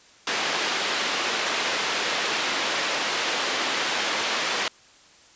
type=band-pass noise; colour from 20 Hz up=white; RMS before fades=-26 dBFS; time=0.27-4.68 s; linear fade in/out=2 ms; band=300 to 3600 Hz; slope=12 dB/octave; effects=white hiss -53 dBFS RMS until 5.35 s + resampled to 16000 Hz